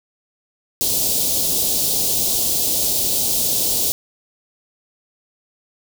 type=band-stop noise; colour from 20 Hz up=white; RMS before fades=-19 dBFS; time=0.81-3.92 s; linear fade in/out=0 ms; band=680 to 3600 Hz; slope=24 dB/octave; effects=none